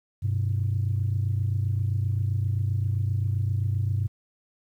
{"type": "tone pair together", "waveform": "sine", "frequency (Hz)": [98, 125.63], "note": ["G2", "B2"], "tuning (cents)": [0, 30], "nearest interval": "major third", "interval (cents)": 430, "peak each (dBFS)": [-23, -27], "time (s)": [0.22, 4.08], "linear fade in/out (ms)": 20, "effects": ["tanh soft clip ceiling -17 dBFS", "10-bit"]}